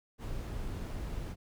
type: noise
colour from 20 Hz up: brown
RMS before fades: -38 dBFS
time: 0.18-1.36 s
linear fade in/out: 50 ms
effects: none